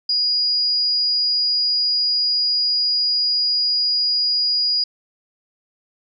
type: tone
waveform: sine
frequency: 4887 Hz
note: D#8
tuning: 32 cents flat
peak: -16 dBFS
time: 0.09-4.84 s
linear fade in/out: 5 ms
effects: none